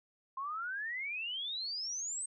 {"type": "exponential sweep", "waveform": "sine", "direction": "up", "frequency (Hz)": [1046.5, 8420], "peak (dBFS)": -36, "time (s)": [0.37, 2.26], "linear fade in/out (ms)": 5, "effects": []}